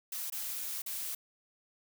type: noise with dropouts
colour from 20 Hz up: blue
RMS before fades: -38 dBFS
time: 0.12-1.15 s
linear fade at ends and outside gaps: 5 ms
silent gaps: 0.301-0.322 / 0.82-0.861 s
effects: none